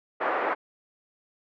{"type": "band-pass noise", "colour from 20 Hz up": "pink", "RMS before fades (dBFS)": -27, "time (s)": [0.2, 0.55], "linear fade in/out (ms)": 20, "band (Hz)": [400, 1800], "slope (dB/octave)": 24, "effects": []}